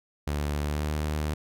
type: tone with pitch glide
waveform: sawtooth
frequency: 73.42 to 75.83 Hz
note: D2 to D#2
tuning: 0 to -44 cents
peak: -23 dBFS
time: 0.27-1.34 s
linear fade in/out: 5 ms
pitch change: +56 cents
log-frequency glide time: 0.62-0.91 s
effects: none